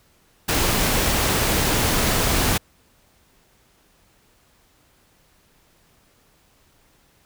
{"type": "noise", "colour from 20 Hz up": "pink", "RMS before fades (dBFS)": -20, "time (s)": [0.48, 2.58], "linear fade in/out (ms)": 10, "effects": ["pink hiss -59 dBFS RMS until 7.25 s"]}